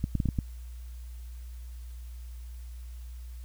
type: clicks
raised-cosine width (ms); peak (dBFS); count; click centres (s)
5; -15; 6; 0.041 / 0.153 / 0.202 / 0.257 / 0.288 / 0.388
effects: added 60 Hz sine -39 dBFS peak until 3.44 s + white hiss -60 dBFS RMS until 3.44 s